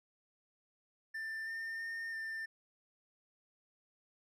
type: tone with pitch steps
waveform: triangle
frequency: 1782 / 1808 / 1823 / 1792 Hz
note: A6 / A6 / A#6 / A6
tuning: +22 / +47 / -39 / +31 cents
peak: -37 dBFS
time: 1.14-2.46 s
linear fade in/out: 10 ms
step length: 330 ms
effects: none